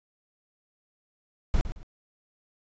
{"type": "noise with echo", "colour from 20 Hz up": "brown", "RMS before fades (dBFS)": -21, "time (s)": [1.54, 1.61], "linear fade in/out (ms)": 0, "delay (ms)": 110, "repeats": 2, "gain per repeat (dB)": -11, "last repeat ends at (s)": 1.83, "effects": ["resampled to 16000 Hz"]}